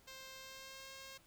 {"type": "tone with pitch glide", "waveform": "5% pulse", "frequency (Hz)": [527, 536.5], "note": ["C5", "C5"], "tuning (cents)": [12, 43], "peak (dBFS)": -39, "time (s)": [0.07, 1.18], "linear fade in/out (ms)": 10, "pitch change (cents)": 31, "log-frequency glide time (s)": [0.38, 0.91], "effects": ["pink hiss -67 dBFS RMS until 1.26 s"]}